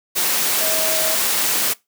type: tone in noise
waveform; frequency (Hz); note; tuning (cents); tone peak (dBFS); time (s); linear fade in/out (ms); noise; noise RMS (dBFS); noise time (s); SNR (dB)
sine; 638; D#5; +43; -25; 0.6-1.16; 20; white; -19; 0.15-1.74; -9
effects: noise-tail reverb RT60 0.2 s tail -22 dB re dry + high-pass 200 Hz 12 dB/octave